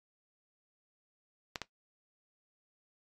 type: clicks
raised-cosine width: 0.2 ms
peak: -18 / -19 dBFS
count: 2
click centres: 1.558 / 1.617 s
effects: noise-tail reverb RT60 0.1 s tail -17 dB re dry + AAC 32 kbps